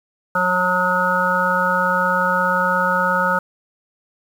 harmonic tone, 181.7 Hz, F#3, 31 cents flat, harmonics 1 / 3 / 5 / 7 / 8, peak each -26 / -23 / -22 / -20 / -20 dBFS, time 0.35-3.39 s, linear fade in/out 5 ms, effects 7-bit

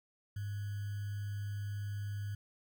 sine tone with sample-and-hold, 101.8 Hz, G#2, 34 cents flat, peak -36 dBFS, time 0.36-2.35 s, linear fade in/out 5 ms, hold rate 1575 Hz, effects none

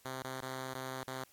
5% pulse tone with dropouts, 130.81 Hz, C3, in tune, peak -28 dBFS, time 0.05-1.24 s, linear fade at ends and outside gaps 2 ms, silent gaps 0.225-0.243 / 0.409-0.424 / 0.739-0.751 / 1.036-1.076 s, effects white hiss -65 dBFS RMS until 1.32 s + AAC 64 kbps

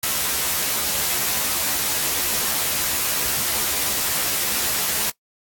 white noise with comb filter, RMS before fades -22 dBFS, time 0.03-5.1 s, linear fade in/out 2 ms, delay 14 ms, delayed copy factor +1, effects noise-tail reverb RT60 0.1 s tail -19 dB re dry + AAC 64 kbps

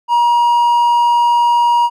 triangle tone, 952 Hz, A#5, 36 cents sharp, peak -7 dBFS, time 0.08-1.9 s, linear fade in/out 50 ms, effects none

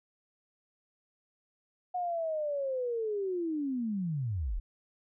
sine linear sweep, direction down, 731 to 30.87 Hz, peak -30 dBFS, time 1.94-4.6 s, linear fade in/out 10 ms, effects none

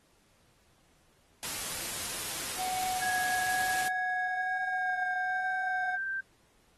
white noise, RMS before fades -36 dBFS, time 1.43-3.88 s, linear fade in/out 0 ms
triangle tone with vibrato, 740 Hz, F#5, in tune, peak -30 dBFS, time 2.57-5.98 s, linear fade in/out 50 ms, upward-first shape sine, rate 1.1 Hz, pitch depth 11 cents each way
sine tone with pitch glide, 1661.2 to 1568 Hz, G#6 to G6, 0 to 0 cents, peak -31 dBFS, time 3.01-6.21 s, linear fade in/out 10 ms, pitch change -100 cents, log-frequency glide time 4.15-5.54 s
effects pink hiss -67 dBFS RMS until 6.77 s + AAC 32 kbps

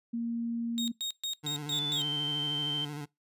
sine tone, 233.1 Hz, A#3, in tune, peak -30 dBFS, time 0.13-0.92 s, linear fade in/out 10 ms
35% pulse tone bursts, 3729 Hz, A#7, in tune, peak -29 dBFS, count 6, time 0.78-2.018 s, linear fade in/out 0 ms, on 98 ms, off 130 ms
25% pulse tone with vibrato, 147.2 Hz, D3, 4 cents sharp, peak -33 dBFS, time 1.43-3.06 s, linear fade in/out 20 ms, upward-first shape square, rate 13 Hz, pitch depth 36 cents each way
sine tone with pitch glide, 3500 to 3118 Hz, A7 to G7, -10 to -10 cents, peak -30 dBFS, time 1.72-2.85 s, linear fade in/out 5 ms, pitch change -200 cents, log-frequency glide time 1.95-2.01 s
effects noise-tail reverb RT60 0.2 s tail -24 dB re dry + resampled to 32000 Hz

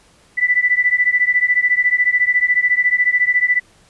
sine beating tone pair, 1975.5 / 1989.5 Hz, B6 / B6, 0 / +12 cents, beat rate 14 Hz, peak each -15 / -16 dBFS, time 0.37-3.6 s, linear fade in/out 20 ms, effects pink hiss -52 dBFS RMS until 3.89 s + resampled to 24000 Hz

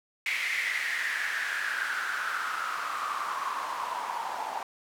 white noise with band-pass filter sweep, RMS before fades -32 dBFS, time 0.26-4.63 s, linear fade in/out 2 ms, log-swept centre 2200 to 840 Hz, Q 6.7, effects none

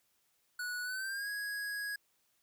square tone with pitch glide, 1470 to 1659.6 Hz, F#6 to G#6, -12 to -2 cents, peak -37 dBFS, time 0.59-1.96 s, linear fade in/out 5 ms, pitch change +210 cents, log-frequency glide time 0.83-1.29 s, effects white hiss -75 dBFS RMS until 2.42 s

